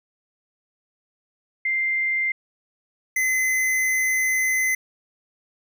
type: tone pair in turn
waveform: sine / square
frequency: 2093 / 2042 Hz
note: C7 / C7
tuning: 0 / -43 cents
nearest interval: unison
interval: 43 cents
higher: first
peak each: -20 dBFS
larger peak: neither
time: 1.65-2.32 / 3.16-4.75 s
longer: second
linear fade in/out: 5 ms
effects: none

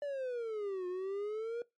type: exponential two-way sweep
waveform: triangle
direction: down then up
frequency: 587.3 to 356.9 to 479.6 Hz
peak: -33 dBFS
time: 0.02-1.62 s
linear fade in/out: 2 ms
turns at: 0.87 s
effects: noise-tail reverb RT60 0.2 s tail -22 dB re dry + MP3 48 kbps

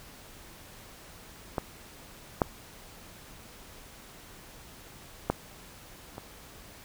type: clicks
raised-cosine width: 1 ms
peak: -14 / -8 / -10 / -25 dBFS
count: 4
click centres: 1.582 / 2.418 / 5.3 / 6.181 s
effects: pink hiss -50 dBFS RMS until 6.84 s

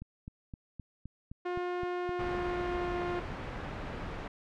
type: click train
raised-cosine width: 5 ms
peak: -30 dBFS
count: 11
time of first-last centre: 0.02-2.611 s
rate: 3.86 Hz
type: tone with pitch glide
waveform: sawtooth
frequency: 356.7 to 352.8 Hz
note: F4 to F4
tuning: +37 to +18 cents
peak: -28 dBFS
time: 1.45-3.2 s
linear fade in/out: 10 ms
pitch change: -19 cents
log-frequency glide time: 2.11-3.05 s
type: noise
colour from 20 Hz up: pink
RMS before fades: -38 dBFS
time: 2.19-4.28 s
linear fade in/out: 5 ms
effects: low-pass 2000 Hz 12 dB/octave

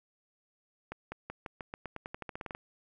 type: accelerating click train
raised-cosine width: 0.5 ms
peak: -24 dBFS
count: 17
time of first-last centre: 0.92-2.549 s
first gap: 200 ms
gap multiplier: 0.9
effects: none

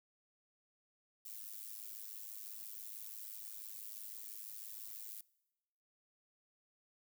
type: noise with amplitude modulation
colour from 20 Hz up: violet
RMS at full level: -45 dBFS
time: 1.25-5.21 s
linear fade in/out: 5 ms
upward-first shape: sine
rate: 106 Hz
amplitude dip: 85%
effects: noise-tail reverb RT60 1.0 s tail -23 dB re dry

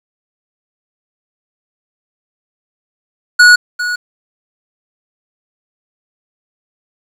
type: tone with echo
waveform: square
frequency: 1460 Hz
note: F#6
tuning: 24 cents flat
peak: -3 dBFS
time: 3.39-3.56 s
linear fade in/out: 10 ms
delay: 400 ms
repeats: 1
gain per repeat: -13 dB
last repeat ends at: 3.96 s
effects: low-pass 8000 Hz 12 dB/octave + 7-bit

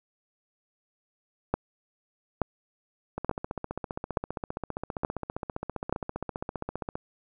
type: two click trains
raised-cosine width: 1 ms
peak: -18 / -10 dBFS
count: 58 / 6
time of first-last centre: 3.18-6.955 / 1.54-5.926 s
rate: 15.1 / 1.14 Hz
effects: none

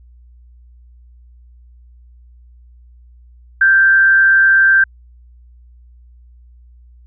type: tone with frequency modulation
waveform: sine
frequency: 1568 Hz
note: G6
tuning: in tune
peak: -7 dBFS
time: 3.61-4.84 s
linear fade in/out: 5 ms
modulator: 156 Hz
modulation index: 0.27
effects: added 60 Hz sine -41 dBFS peak until 7.06 s

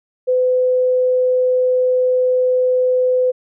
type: tone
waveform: sine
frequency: 506 Hz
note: B4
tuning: 42 cents sharp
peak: -12 dBFS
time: 0.27-3.32 s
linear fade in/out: 20 ms
effects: none

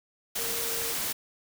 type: tone in noise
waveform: sine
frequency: 462.1 Hz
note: A#4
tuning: 15 cents flat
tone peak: -39 dBFS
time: 0.38-0.93 s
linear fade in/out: 10 ms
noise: white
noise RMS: -31 dBFS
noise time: 0.35-1.13 s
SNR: -11 dB
effects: none

